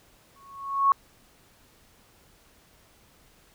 sine tone with exponential growth, 1103 Hz, C#6, 9 cents flat, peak -14 dBFS, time 0.36-0.92 s, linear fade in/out 1 ms, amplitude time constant 120 ms, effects pink hiss -59 dBFS RMS until 3.54 s

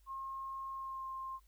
sine tone with pitch glide, 1073 to 1058.8 Hz, C6 to C6, +43 to +20 cents, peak -40 dBFS, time 0.06-1.4 s, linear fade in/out 50 ms, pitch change -23 cents, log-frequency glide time 0.74-1.06 s, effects added 50 Hz sine -63 dBFS peak until 1.47 s + white hiss -75 dBFS RMS until 1.47 s

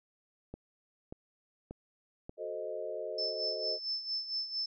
click train, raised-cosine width 2 ms, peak -29 dBFS, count 4, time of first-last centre 0.54-2.294 s, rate 1.71 Hz
sine chord, F# diminished seventh, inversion none, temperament equal, 370 / 440 / 523.3 / 622.3 Hz, F#4 / A4 / C5 / Eb5, 0 / 0 / 0 / 0 cents, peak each -45 / -41 / -42 / -39 dBFS, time 2.37-3.79 s, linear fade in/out 50 ms
sine tone with tremolo, 5274 Hz, E8, in tune, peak -31 dBFS, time 3.18-4.66 s, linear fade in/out 5 ms, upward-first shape sine, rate 4.4 Hz, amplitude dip 70%
effects none

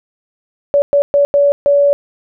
sine tone bursts at uneven times, 570 Hz, C#5, 48 cents sharp, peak -7 dBFS, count 5, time 0.74-0.82 / 0.93-1.02 / 1.14-1.25 / 1.34-1.52 / 1.66-1.93 s, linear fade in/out 0 ms, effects none

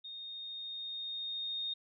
sine tone with level ramp, 3693 Hz, A#7, 17 cents flat, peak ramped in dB -43 to -34 dBFS, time 0.04-1.74 s, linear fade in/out 10 ms, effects none

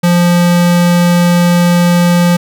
square tone, 174.61 Hz, F3, in tune, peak -7 dBFS, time 0.03-2.37 s, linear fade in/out 10 ms, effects none

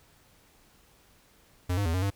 square tone with pitch steps, 90 / 101.2 / 82 / 92.3 / 99.1 Hz, F#2 / G#2 / E2 / F#2 / G2, -47 / -44 / -9 / -4 / +19 cents, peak -26 dBFS, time 1.69-2.105 s, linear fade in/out 10 ms, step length 83 ms, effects pink hiss -61 dBFS RMS until 2.15 s

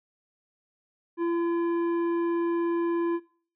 sine tone with tanh clipping, 339.6 Hz, F4, 48 cents flat, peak -26 dBFS, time 1.17-3.2 s, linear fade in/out 50 ms, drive 13 dB, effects noise-tail reverb RT60 0.5 s tail -21 dB re dry + low-pass 2000 Hz 12 dB/octave

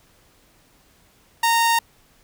sawtooth tone, 924 Hz, A#5, 16 cents flat, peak -12 dBFS, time 1.43-1.79 s, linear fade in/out 5 ms, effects pink hiss -57 dBFS RMS until 2.23 s

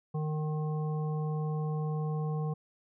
harmonic tone, 153.6 Hz, D#3, 22 cents flat, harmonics 1 / 3 / 5 / 7, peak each -30 / -40 / -44 / -47 dBFS, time 0.14-2.54 s, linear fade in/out 10 ms, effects none

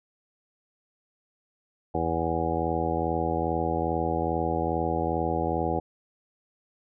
harmonic tone, 82.41 Hz, E2, in tune, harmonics 1 / 2 / 3 / 4 / 5 / 6 / 7 / 9 / 10, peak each -33 / -34 / -36 / -32 / -34 / -32 / -35 / -31 / -33 dBFS, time 1.94-5.8 s, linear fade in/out 10 ms, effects none

